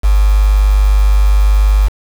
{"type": "tone with quantisation", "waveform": "sine", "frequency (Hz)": 50.4, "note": "G1", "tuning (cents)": 49, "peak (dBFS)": -6, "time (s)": [0.03, 1.89], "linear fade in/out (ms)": 20, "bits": 4, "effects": []}